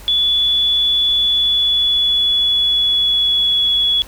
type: tone with pitch glide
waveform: sine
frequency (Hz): 3433 to 3378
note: A7 to G#7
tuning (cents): -43 to +29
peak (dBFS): -12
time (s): 0.08-4.02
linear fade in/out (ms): 0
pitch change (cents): -28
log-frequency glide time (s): 1.22-3.64
effects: added 50 Hz sine -37 dBFS peak until 4.07 s + pink hiss -40 dBFS RMS until 4.07 s